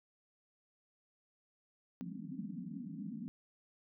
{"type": "band-pass noise", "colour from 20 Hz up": "pink", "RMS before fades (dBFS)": -44, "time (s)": [2.01, 3.28], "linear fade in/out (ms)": 0, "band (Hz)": [160, 280], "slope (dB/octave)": 96, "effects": []}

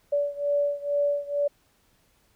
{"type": "beating tone pair", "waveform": "sine", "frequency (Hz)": [575, 577.2], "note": ["D5", "D5"], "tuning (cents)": [-37, -30], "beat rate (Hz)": 2.2, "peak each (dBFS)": [-25, -27], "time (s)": [0.12, 1.48], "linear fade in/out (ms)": 10, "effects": ["pink hiss -65 dBFS RMS until 2.35 s"]}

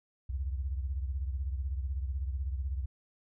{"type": "beating tone pair", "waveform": "sine", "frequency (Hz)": [65.41, 81.41], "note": ["C2", "E2"], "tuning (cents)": [0, -21], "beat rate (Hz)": 16, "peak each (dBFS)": [-32, -39], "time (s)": [0.29, 2.86], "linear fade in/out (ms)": 10, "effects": []}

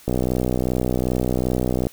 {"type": "click train", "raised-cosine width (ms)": 2, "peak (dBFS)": -8, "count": 113, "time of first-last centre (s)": [0.08, 1.869], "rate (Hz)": 62.6, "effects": ["white hiss -48 dBFS RMS until 1.92 s"]}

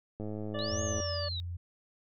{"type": "click train", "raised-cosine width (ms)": 2, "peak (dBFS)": -26, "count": 86, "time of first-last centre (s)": [0.2, 1.002], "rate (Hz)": 106}
{"type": "harmonic tone", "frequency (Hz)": 583, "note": "D5", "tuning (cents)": -13, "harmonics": [1, 2, 3, 5, 6], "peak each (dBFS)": [-36, -44, -45, -47, -54], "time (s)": [0.54, 1.29], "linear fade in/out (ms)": 10}
{"type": "linear two-way sweep", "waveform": "sine", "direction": "up then down", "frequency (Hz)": [3729, 6645, 3729], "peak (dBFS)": -36, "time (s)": [0.59, 1.4], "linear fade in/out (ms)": 0, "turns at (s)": 0.82}
{"type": "tone with pitch glide", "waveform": "sine", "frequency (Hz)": [88, 87.29], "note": ["F2", "F2"], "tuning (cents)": [14, 0], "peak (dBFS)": -35, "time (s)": [0.7, 1.57], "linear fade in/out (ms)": 10, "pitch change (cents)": -14, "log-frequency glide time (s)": [1.15, 1.33]}
{"effects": []}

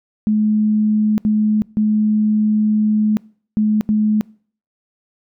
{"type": "tone bursts at uneven times", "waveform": "sine", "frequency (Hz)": 213.4, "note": "G#3", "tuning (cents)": 47, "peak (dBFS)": -12, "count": 5, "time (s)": [[0.27, 1.18], [1.25, 1.62], [1.77, 3.17], [3.57, 3.81], [3.89, 4.21]], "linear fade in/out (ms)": 0, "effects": ["noise-tail reverb RT60 0.5 s tail -25 dB re dry"]}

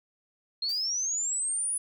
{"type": "linear sweep", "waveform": "sine", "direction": "up", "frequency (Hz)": [4179, 9956], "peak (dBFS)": -27, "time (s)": [0.62, 1.78], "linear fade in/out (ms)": 5}
{"type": "noise with exponential decay", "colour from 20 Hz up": "blue", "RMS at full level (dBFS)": -43, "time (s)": [0.69, 1.02], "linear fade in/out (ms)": 2, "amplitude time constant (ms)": 71}
{"effects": []}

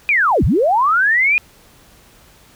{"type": "linear two-way sweep", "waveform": "sine", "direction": "down then up", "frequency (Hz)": [2489, 42.04, 2489], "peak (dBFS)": -11, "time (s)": [0.09, 1.38], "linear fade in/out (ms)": 0, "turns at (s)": 0.44, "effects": ["pink hiss -48 dBFS RMS until 2.55 s"]}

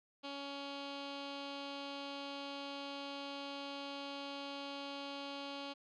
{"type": "tone with low-pass filter", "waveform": "15% pulse", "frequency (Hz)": 280, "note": "C#4", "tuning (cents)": 18, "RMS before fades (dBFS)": -45, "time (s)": [0.23, 5.74], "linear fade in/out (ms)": 20, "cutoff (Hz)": 3800, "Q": 7, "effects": []}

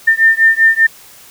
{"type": "beating tone pair", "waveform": "sine", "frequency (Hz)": [1800, 1805.1], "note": ["A6", "A6"], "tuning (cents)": [39, 44], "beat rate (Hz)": 5.1, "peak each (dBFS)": -10, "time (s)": [0.07, 0.87], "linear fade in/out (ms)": 10, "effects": ["white hiss -40 dBFS RMS until 1.3 s"]}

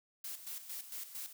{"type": "noise with tremolo", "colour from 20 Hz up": "blue", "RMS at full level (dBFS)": -43, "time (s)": [0.24, 1.33], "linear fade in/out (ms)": 5, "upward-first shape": "square", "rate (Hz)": 4.4, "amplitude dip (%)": 65, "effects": []}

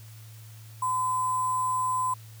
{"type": "tone with sample-and-hold", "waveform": "sine", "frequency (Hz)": 1020, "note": "C6", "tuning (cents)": -44, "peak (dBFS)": -24, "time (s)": [0.82, 2.14], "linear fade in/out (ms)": 5, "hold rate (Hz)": 8820, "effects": ["added 110 Hz sine -44 dBFS peak until 2.4 s", "white hiss -54 dBFS RMS until 2.4 s"]}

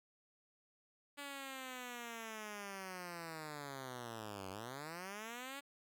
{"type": "linear two-way sweep", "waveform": "5% pulse", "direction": "down then up", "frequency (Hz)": [287.3, 92.5, 285.2], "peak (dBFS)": -34, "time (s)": [1.17, 5.61], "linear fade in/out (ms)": 20, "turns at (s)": 4.5, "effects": []}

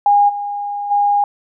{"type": "tone with level steps", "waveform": "sine", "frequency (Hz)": 816, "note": "G#5", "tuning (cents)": -31, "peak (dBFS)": [-8, -20, -11], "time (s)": [0.06, 1.24], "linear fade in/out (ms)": 2, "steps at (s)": [0.28, 0.9], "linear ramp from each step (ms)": 20, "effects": []}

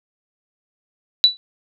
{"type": "tone with exponential decay", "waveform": "sine", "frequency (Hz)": 3951, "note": "B7", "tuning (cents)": 0, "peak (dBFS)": -4, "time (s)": [1.24, 1.37], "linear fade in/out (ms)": 0, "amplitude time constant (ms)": 28, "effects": []}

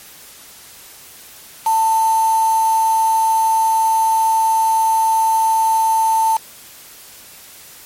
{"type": "tone with quantisation", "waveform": "sine", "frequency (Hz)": 890, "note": "A5", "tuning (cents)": 20, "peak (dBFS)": -12, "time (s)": [1.66, 6.37], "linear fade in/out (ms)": 5, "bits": 4, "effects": ["white hiss -40 dBFS RMS until 7.85 s", "MP3 64 kbps"]}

